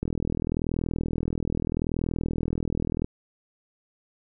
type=click train; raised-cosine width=3 ms; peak=-14 dBFS; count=124; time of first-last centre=0.03-3.045 s; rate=40.8 Hz; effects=none